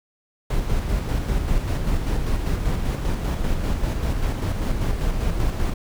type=noise with tremolo; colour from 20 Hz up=brown; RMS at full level=-21 dBFS; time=0.5-5.74 s; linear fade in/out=5 ms; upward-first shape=square; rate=5.1 Hz; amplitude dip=35%; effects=none